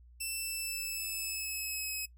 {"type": "tone with pitch glide", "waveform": "10% pulse", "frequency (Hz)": [2667, 2558], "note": ["E7", "D#7"], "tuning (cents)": [20, 47], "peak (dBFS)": -27, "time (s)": [0.2, 2.06], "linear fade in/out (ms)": 10, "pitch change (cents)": -73, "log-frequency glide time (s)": [0.36, 1.9], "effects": ["noise-tail reverb RT60 0.1 s tail -19 dB re dry", "added 60 Hz sine -54 dBFS peak until 2.17 s"]}